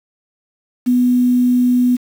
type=tone with quantisation; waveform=sine; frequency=247.5 Hz; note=B3; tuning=4 cents sharp; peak=-10 dBFS; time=0.86-1.97 s; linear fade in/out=20 ms; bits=6; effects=none